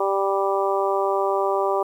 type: harmonic tone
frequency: 196 Hz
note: G3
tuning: in tune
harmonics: 2 / 3 / 4 / 5 / 6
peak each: -23 / -25 / -26 / -27 / -28 dBFS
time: 0-1.83 s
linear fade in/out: 5 ms
effects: 9-bit